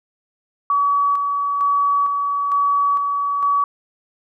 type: tone with tremolo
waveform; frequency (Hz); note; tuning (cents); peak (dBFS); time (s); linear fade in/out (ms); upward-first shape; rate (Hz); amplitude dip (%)
sine; 1137; C#6; +44; -14; 0.7-3.64; 2; square; 1.1; 35
effects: none